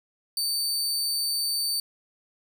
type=tone; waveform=sawtooth; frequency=4573 Hz; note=D8; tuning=47 cents flat; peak=-22 dBFS; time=0.37-1.8 s; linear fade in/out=2 ms; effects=none